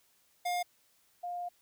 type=tone pair in turn; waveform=square / sine; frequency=710 / 706.2 Hz; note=F5 / F5; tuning=+28 / +19 cents; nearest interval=unison; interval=9 cents; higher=first; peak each=-31 / -35 dBFS; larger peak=first; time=0.45-0.63 / 1.23-1.49 s; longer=second; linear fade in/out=10 ms; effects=white hiss -69 dBFS RMS until 1.61 s